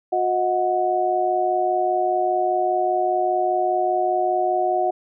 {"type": "tone cluster", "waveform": "sine", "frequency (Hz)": [362.1, 629, 734], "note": ["F#4", "D#5", "F#5"], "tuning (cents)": [-37, 19, -14], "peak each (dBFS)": [-24, -24, -20], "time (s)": [0.12, 4.91], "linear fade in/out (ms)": 10, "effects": []}